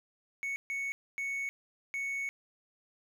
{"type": "tone bursts at uneven times", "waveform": "triangle", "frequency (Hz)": 2217, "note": "C#7", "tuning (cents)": 0, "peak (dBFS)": -31, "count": 4, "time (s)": [[0.43, 0.56], [0.7, 0.92], [1.18, 1.49], [1.94, 2.29]], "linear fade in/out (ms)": 0, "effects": []}